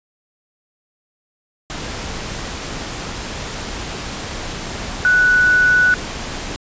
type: tone in noise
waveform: sine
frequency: 1480 Hz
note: F#6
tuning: in tune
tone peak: -10 dBFS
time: 5.05-5.94 s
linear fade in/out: 0 ms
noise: pink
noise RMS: -27 dBFS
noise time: 1.7-6.56 s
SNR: +14 dB
effects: resampled to 16000 Hz